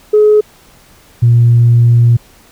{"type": "tone pair in turn", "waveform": "sine", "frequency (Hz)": [423.4, 118.44], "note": ["G#4", "A#2"], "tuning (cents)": [33, 28], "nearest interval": "octave + minor seventh", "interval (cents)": 2205, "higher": "first", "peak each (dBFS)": -3, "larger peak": "neither", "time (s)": [[0.13, 0.41], [1.22, 2.17]], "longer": "second", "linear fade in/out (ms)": 10, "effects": ["tanh soft clip ceiling 0 dBFS", "pink hiss -44 dBFS RMS until 2.51 s"]}